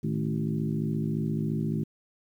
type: harmonic tone with a mistuned harmonic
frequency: 54.4 Hz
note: A1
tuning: 19 cents flat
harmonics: 2 / 3 / 4 / 5 / 6 / 7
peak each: -36 / -29 / -31 / -38 / -37 / -40 dBFS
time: 0.03-1.84 s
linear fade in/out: 10 ms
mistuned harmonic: 3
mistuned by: -96 cents
effects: 10-bit